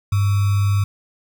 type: tone with sample-and-hold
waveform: sine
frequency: 100 Hz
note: G2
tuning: 35 cents sharp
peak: -14 dBFS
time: 0.12-0.84 s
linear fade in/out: 5 ms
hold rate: 1225 Hz
effects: none